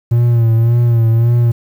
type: tone with vibrato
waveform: triangle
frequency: 116.54 Hz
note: A#2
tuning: in tune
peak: -6 dBFS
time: 0.11-1.52 s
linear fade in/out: 10 ms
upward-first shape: sine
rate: 1.8 Hz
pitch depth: 50 cents each way
effects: 7-bit